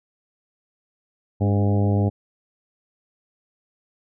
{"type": "harmonic tone with a mistuned harmonic", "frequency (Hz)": 101.5, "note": "G#2", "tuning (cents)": -39, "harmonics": [1, 2, 3, 4, 5, 6, 7, 8], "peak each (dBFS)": [-18, -24, -28, -30, -32, -34, -35, -36], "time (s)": [1.4, 2.1], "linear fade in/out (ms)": 20, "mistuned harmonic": 3, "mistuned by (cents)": -43, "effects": []}